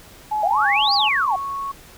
sine tone with vibrato, 830.6 Hz, G#5, in tune, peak -19 dBFS, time 0.31-1.09 s, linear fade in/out 10 ms, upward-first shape square, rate 4.4 Hz, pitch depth 41 cents each way
sine exponential two-way sweep, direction up then down, 630 to 4963 to 715 Hz, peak -17 dBFS, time 0.43-1.36 s, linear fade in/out 5 ms, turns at 0.94 s
sine tone with pitch glide, 1118 to 1105.8 Hz, C#6 to C#6, +14 to -5 cents, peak -24 dBFS, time 0.58-1.72 s, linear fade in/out 10 ms, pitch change -19 cents, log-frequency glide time 0.93-1.23 s
effects pink hiss -45 dBFS RMS until 1.97 s

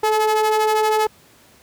square ring-modulated tone, 213.9 Hz, A3, 49 cents flat, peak -13 dBFS, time 0.03-1.07 s, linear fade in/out 5 ms, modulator 648 Hz, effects pink hiss -51 dBFS RMS until 1.62 s + high-pass 80 Hz 12 dB/octave

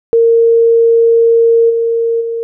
sine tone with level steps, 460.8 Hz, A#4, 20 cents flat, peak -5 / -10 / -15 dBFS, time 0.13-2.43 s, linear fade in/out 0 ms, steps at 1.69 / 2.2 s, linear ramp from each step 20 ms, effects none

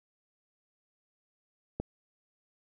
click, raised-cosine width 2 ms, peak -19 dBFS, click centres 1.8 s, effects none

